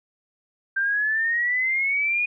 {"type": "exponential sweep", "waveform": "sine", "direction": "up", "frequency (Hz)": [1568, 2469], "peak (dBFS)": -20, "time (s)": [0.76, 2.26], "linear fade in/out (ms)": 10, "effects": []}